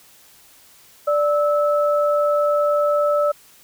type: tone pair together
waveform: sine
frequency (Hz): 587.3 / 1304.8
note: D5 / E6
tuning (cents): 0 / -18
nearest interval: octave + major second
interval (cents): 1382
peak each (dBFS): -16 / -22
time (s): 1.07-3.32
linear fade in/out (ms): 10
effects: white hiss -50 dBFS RMS until 3.63 s